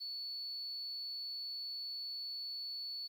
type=tone; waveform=sine; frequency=4435 Hz; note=C#8; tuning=in tune; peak=-39 dBFS; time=0-3.08 s; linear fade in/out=20 ms; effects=tanh soft clip ceiling -36 dBFS + 11-bit